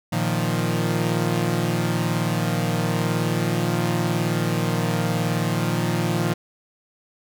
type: chord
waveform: sawtooth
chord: Bb suspended fourth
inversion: none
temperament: equal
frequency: 116.54 / 155.56 / 174.61 Hz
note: Bb2 / Eb3 / F3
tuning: 0 / 0 / 0 cents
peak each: -21 dBFS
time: 0.12-6.34 s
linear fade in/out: 10 ms
effects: none